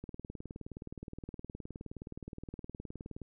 click train, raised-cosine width 3 ms, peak -30 dBFS, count 62, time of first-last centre 0.04-3.217 s, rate 19.2 Hz, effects none

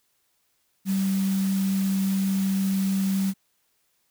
sine tone in noise, 193.1 Hz, G3, 26 cents flat, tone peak -21 dBFS, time 0.85-3.34 s, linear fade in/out 50 ms, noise white, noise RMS -38 dBFS, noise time 0.85-3.34 s, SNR +14 dB, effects white hiss -70 dBFS RMS until 4.1 s

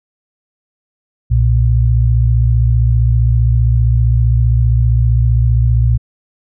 sine tone pair together, 62.34 / 117.6 Hz, B1 / A#2, +17 / +16 cents, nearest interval major seventh, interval 1099 cents, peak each -11 dBFS, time 1.3-5.98 s, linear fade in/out 20 ms, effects none

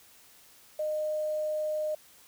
sine tone with quantisation, 613 Hz, D#5, 26 cents flat, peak -28 dBFS, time 0.79-1.95 s, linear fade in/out 5 ms, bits 9, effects white hiss -57 dBFS RMS until 2.27 s

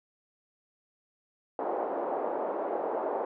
white band-pass noise, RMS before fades -32 dBFS, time 1.59-3.25 s, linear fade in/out 2 ms, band 350 to 800 Hz, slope 24 dB/octave, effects none

